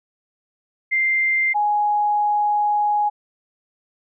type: tone pair in turn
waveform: sine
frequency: 2093 / 832.8 Hz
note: C7 / G#5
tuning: 0 / +5 cents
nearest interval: octave + major third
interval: 1595 cents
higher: first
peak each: -16 dBFS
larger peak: neither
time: 0.91-1.54 / 1.54-3.1 s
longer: second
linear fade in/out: 20 ms
effects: none